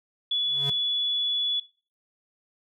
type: tone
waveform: sine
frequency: 3418 Hz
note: G#7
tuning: 49 cents sharp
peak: -23 dBFS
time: 0.31-1.6 s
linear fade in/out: 5 ms
type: tone with exponential growth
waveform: square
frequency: 140 Hz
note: C#3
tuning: 18 cents sharp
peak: -28 dBFS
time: 0.42-0.7 s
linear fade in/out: 5 ms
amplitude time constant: 60 ms
effects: noise-tail reverb RT60 0.4 s tail -21 dB re dry